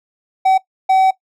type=tone bursts at uneven times; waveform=triangle; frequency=761 Hz; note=F#5; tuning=48 cents sharp; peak=-7 dBFS; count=2; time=0.45-0.58 / 0.89-1.11 s; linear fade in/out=10 ms; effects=noise-tail reverb RT60 0.1 s tail -18 dB re dry